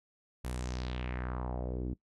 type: tone with low-pass filter sweep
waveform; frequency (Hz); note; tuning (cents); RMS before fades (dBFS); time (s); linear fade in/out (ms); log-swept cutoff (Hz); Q
sawtooth; 62.1; B1; +10; -37; 0.44-1.94; 10; 12000 to 280; 2.6
effects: noise-tail reverb RT60 0.1 s tail -19 dB re dry